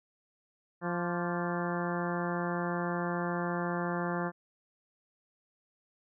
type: harmonic tone with a mistuned harmonic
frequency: 174.61 Hz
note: F3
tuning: in tune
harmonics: 1 / 2 / 3 / 4 / 5 / 6 / 7 / 8 / 9 / 10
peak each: -34 / -37 / -39 / -40 / -41 / -42 / -42 / -43 / -44 / -44 dBFS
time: 0.81-4.32 s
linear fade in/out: 50 ms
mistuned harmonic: 7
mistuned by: -70 cents
effects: none